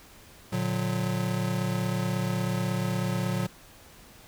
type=chord; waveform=square; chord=Bb augmented; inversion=none; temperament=just; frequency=116.54 / 145.68 / 182.1 Hz; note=Bb2 / D3 / F#3; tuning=0 / -14 / -27 cents; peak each=-31 / -34 / -30 dBFS; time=0.52-3.47 s; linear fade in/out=10 ms; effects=pink hiss -52 dBFS RMS until 4.27 s